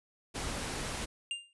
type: noise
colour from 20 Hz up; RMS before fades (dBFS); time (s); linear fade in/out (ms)
pink; -37; 0.34-1.06; 20
type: tone with exponential decay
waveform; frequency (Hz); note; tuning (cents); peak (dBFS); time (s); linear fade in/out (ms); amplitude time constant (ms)
square; 2800; F7; +4; -31; 1.31-1.53; 1; 47
effects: resampled to 24000 Hz